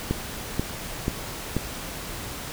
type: click train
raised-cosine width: 3 ms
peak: -10 dBFS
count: 4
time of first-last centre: 0.11-1.566 s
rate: 2.06 Hz
effects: pink hiss -35 dBFS RMS until 2.52 s